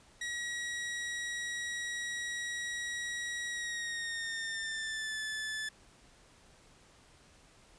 sawtooth tone with pitch glide, 1910 to 1741.4 Hz, A#6 to A6, +42 to -18 cents, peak -32 dBFS, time 0.21-5.69 s, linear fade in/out 5 ms, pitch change -160 cents, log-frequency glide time 3.5-5.2 s, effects pink hiss -61 dBFS RMS until 7.78 s + resampled to 22050 Hz

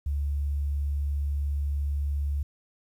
sine tone, 71.5 Hz, D2, 46 cents flat, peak -25 dBFS, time 0.06-2.43 s, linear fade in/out 5 ms, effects 10-bit

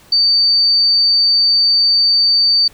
sine tone, 4593 Hz, D8, 39 cents flat, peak -9 dBFS, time 0.12-2.68 s, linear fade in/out 5 ms, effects pink hiss -46 dBFS RMS until 2.73 s

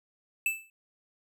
square tone with exponential decay, 2637 Hz, E7, in tune, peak -23 dBFS, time 0.46-0.7 s, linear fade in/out 2 ms, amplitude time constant 51 ms, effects none

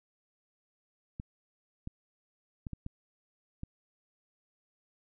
clicks, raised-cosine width 5 ms, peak -26 dBFS, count 6, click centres 1.199 / 1.874 / 2.668 / 2.733 / 2.864 / 3.634 s, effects none

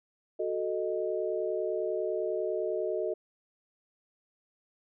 sine chord, D# diminished, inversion first, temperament equal, 370 / 440 / 622.3 Hz, F#4 / A4 / D#5, 0 / 0 / 0 cents, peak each -33 dBFS, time 0.39-3.14 s, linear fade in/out 10 ms, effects none

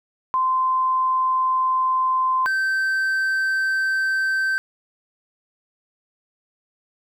sine / triangle tone pair in turn, 1036 / 1552.2 Hz, C6 / G6, -17 / -18 cents, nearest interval perfect fifth, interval 699 cents, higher second, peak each -17 dBFS, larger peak neither, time 0.34-2.46 / 2.46-4.58 s, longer neither, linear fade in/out 0 ms, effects none

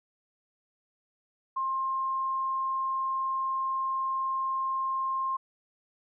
sine tone, 1061 Hz, C6, 24 cents sharp, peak -27 dBFS, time 1.56-5.37 s, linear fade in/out 10 ms, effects none

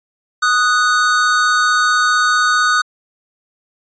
square tone pair together, 1244.5 / 1480 Hz, D#6 / F#6, 0 / 0 cents, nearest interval minor third, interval 300 cents, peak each -15 dBFS, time 0.42-2.82 s, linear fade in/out 10 ms, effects resampled to 16000 Hz

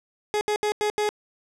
30% pulse tone bursts at uneven times, 420 Hz, G#4, 19 cents sharp, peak -19 dBFS, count 5, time 0.34-0.41 / 0.48-0.56 / 0.63-0.72 / 0.81-0.9 / 0.98-1.09 s, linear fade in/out 0 ms, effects low-pass 9000 Hz 12 dB/octave

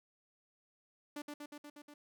sawtooth tone with echo, 293.7 Hz, D4, in tune, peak -37 dBFS, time 1.16-1.22 s, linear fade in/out 5 ms, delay 120 ms, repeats 6, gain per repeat -2 dB, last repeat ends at 1.94 s, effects none

